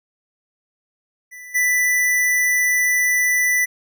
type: tone with level steps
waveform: square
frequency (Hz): 1983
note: B6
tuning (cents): +7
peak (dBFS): -36 / -16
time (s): 1.31-3.66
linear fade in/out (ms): 20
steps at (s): 1.54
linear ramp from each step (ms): 20
effects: none